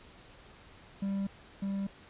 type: tone pair in turn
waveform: triangle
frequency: 196.8 / 196.8 Hz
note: G3 / G3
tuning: +7 / +7 cents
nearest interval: unison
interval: 0 cents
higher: neither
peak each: -28 / -29 dBFS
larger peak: first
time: 1.02-1.27 / 1.62-1.87 s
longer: neither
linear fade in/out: 5 ms
effects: pink hiss -55 dBFS RMS until 2.09 s + resampled to 8000 Hz